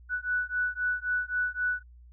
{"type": "beating tone pair", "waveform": "sine", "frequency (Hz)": [1480, 1483.8], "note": ["F#6", "F#6"], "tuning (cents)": [0, 4], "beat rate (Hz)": 3.8, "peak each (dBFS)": -30, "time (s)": [0.09, 1.83], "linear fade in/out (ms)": 50, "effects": ["added 60 Hz sine -49 dBFS peak until 2.12 s"]}